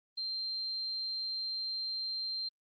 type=tone; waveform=sine; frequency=4157 Hz; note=C8; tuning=12 cents flat; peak=-34 dBFS; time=0.17-2.49 s; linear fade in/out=10 ms; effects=Opus 32 kbps